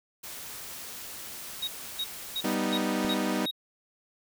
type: noise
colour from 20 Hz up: white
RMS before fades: -41 dBFS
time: 0.23-2.55 s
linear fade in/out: 10 ms
type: tone bursts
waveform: triangle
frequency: 3783 Hz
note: A#7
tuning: 25 cents sharp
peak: -27 dBFS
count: 6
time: 1.62-3.512 s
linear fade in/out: 10 ms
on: 57 ms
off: 310 ms
type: chord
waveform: sawtooth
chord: G augmented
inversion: none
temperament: equal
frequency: 196 / 246.9 / 311.1 Hz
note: G3 / B3 / D#4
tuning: 0 / 0 / 0 cents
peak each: -27 dBFS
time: 2.44-3.46 s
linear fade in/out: 5 ms
type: click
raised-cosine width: 3 ms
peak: -26 dBFS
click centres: 3.049 s
effects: none